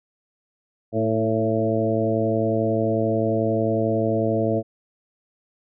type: harmonic tone with a mistuned harmonic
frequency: 111.2 Hz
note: A2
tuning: 19 cents sharp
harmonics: 1 / 2 / 3 / 4 / 5 / 6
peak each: -26 / -26 / -26 / -26 / -26 / -26 dBFS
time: 0.92-4.63 s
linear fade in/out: 50 ms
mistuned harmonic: 3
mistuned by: -25 cents
effects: none